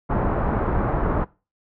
pink low-pass noise, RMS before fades -22 dBFS, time 0.09-1.25 s, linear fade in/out 20 ms, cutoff 1300 Hz, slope 24 dB/octave, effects noise-tail reverb RT60 0.3 s tail -21 dB re dry

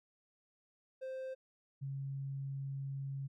triangle / sine tone pair in turn, 523.3 / 137.09 Hz, C5 / C#3, 0 / -19 cents, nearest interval octave + major seventh, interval 2319 cents, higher first, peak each -38 / -38 dBFS, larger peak neither, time 1.01-1.35 / 1.81-3.28 s, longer second, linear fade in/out 20 ms, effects none

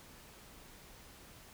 silence, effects pink hiss -56 dBFS RMS until 1.53 s

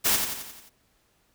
white noise with echo, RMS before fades -22 dBFS, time 0.04-0.17 s, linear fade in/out 20 ms, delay 88 ms, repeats 6, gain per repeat -5 dB, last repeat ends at 0.698 s, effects pink hiss -67 dBFS RMS until 1.34 s

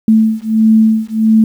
sine beating tone pair, 219.5 / 221 Hz, A3 / A3, -4 / +8 cents, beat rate 1.5 Hz, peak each -10 dBFS, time 0.08-1.44 s, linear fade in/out 2 ms, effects 7-bit

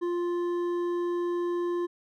sine tone with hard clipping, 349.2 Hz, F4, in tune, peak -28 dBFS, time 0.01-1.87 s, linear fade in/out 20 ms, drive 7 dB, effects none

